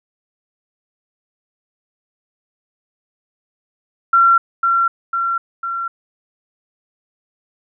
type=tone with echo; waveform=sine; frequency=1365 Hz; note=F6; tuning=40 cents flat; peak=-8 dBFS; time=4.13-4.38 s; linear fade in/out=5 ms; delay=500 ms; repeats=3; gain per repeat=-4 dB; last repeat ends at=5.88 s; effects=none